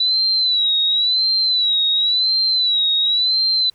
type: tone with vibrato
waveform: sine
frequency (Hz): 3951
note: B7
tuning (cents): 0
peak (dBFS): -14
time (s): 0-3.7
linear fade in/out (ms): 5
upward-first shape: sine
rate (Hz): 0.94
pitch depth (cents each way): 87
effects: pink hiss -59 dBFS RMS until 3.74 s